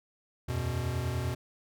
square chord, E suspended second, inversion none, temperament equal, 82.41 / 92.5 / 123.47 Hz, E2 / F#2 / B2, 0 / 0 / 0 cents, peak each -36 / -37 / -33 dBFS, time 0.48-1.35 s, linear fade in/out 10 ms, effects none

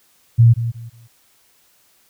sine tone with echo, 116.54 Hz, A#2, in tune, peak -6 dBFS, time 0.38-0.54 s, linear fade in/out 20 ms, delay 180 ms, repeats 3, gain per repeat -12 dB, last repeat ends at 1.08 s, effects white hiss -57 dBFS RMS until 2.09 s

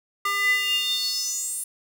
square tone with high-pass filter sweep, 400.7 Hz, G4, 38 cents sharp, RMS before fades -25 dBFS, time 0.25-1.64 s, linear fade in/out 5 ms, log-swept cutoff 1400 to 9900 Hz, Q 7.1, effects none

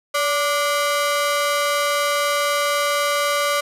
sawtooth ring-modulated tone, 876 Hz, A5, 8 cents flat, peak -11 dBFS, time 0.14-3.61 s, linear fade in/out 10 ms, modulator 302 Hz, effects resampled to 32000 Hz + 8-bit

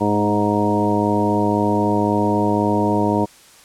harmonic tone with a mistuned harmonic, 103.83 Hz, G#2, in tune, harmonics 1 / 2 / 3 / 4 / 5 / 6 / 7 / 9, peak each -25 / -21 / -21 / -24 / -26 / -26 / -27 / -22 dBFS, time 0-3.26 s, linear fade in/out 20 ms, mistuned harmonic 2, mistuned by +16 cents, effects white hiss -47 dBFS RMS until 3.64 s + low-pass 10000 Hz 12 dB/octave

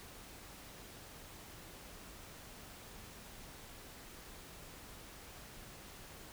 silence, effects pink hiss -53 dBFS RMS until 6.32 s

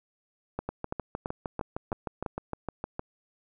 two click trains, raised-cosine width 1 ms, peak -17 / -18 dBFS, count 6 / 16, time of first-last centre 0.59-2.262 / 0.69-2.994 s, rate 2.99 / 6.51 Hz, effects none

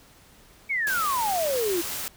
sine exponential sweep, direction down, 2287 to 325.2 Hz, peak -23 dBFS, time 0.69-1.82 s, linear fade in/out 20 ms
white noise, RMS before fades -32 dBFS, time 0.87-2.08 s, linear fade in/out 0 ms
effects pink hiss -54 dBFS RMS until 2.16 s

